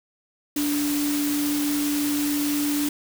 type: tone in noise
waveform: sine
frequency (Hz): 291.6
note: D4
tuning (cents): -12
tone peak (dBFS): -22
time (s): 0.56-2.89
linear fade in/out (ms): 5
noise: white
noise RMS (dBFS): -30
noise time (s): 0.56-2.89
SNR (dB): +5
effects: none